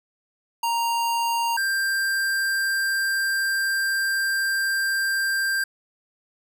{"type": "tone pair in turn", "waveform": "square", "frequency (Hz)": [932.3, 1583], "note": ["A#5", "G6"], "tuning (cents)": [0, 17], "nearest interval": "major sixth", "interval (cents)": 917, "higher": "second", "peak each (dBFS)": [-22, -22], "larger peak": "neither", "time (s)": [[0.63, 1.57], [1.57, 5.64]], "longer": "second", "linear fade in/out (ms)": 5, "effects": []}